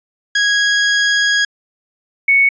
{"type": "tone pair in turn", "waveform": ["sawtooth", "sine"], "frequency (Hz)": [1653, 2218], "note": ["G#6", "C#7"], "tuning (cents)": [-9, 0], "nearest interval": "perfect fourth", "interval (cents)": 509, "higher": "second", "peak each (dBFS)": -8, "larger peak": "neither", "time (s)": [[0.35, 1.45], [2.28, 2.49]], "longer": "first", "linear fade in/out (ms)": 5, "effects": ["resampled to 16000 Hz"]}